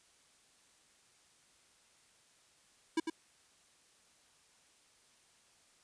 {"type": "tone with echo", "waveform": "square", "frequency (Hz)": 324.7, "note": "E4", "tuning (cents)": -26, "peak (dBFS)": -29, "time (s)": [2.97, 3], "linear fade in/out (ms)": 5, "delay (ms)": 100, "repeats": 1, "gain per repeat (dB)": -6, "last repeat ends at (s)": 3.1, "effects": ["white hiss -67 dBFS RMS until 5.83 s", "resampled to 22050 Hz"]}